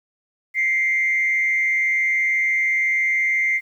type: tone with frequency modulation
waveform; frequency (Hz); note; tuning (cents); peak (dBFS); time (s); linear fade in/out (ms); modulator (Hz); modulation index
sine; 2093; C7; 0; -16; 0.54-3.61; 50; 140; 0.47
effects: tanh soft clip ceiling -12 dBFS + 9-bit